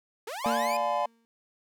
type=linear sweep; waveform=sawtooth; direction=up; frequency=392 to 2519 Hz; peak=-31 dBFS; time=0.27-0.77 s; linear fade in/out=5 ms
type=chord; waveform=triangle; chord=D diminished seventh; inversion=none; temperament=just; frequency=587.3 / 704.8 / 845.8 / 1014.9 Hz; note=D5 / F5 / Ab5 / Cb6; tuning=0 / +16 / +31 / +47 cents; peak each=-29 dBFS; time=0.44-1.06 s; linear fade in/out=5 ms
type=tone with exponential decay; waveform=35% pulse; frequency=229.8 Hz; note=A#3; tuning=25 cents flat; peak=-26 dBFS; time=0.46-1.25 s; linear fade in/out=0 ms; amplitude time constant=170 ms
effects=none